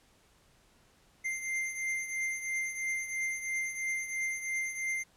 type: beating tone pair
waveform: square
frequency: 2093 / 2096 Hz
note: C7 / C7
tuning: 0 / +2 cents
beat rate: 3 Hz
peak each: -34 / -40 dBFS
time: 1.24-5.04 s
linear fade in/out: 20 ms
effects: pink hiss -65 dBFS RMS until 5.16 s + low-pass 11000 Hz 12 dB/octave